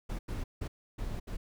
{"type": "noise bursts at uneven times", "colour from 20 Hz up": "brown", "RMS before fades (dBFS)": -36, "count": 5, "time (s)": [[0.09, 0.19], [0.28, 0.44], [0.61, 0.68], [0.98, 1.2], [1.27, 1.37]], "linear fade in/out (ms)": 10, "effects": []}